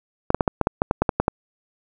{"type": "clicks", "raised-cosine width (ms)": 1, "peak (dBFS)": -3, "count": 12, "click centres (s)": [0.304, 0.346, 0.408, 0.478, 0.613, 0.671, 0.819, 0.911, 1.02, 1.092, 1.2, 1.281], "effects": []}